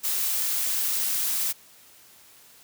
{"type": "noise", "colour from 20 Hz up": "blue", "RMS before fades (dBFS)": -26, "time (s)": [0.03, 1.53], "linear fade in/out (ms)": 20, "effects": ["white hiss -53 dBFS RMS until 2.63 s", "high-pass 60 Hz 12 dB/octave"]}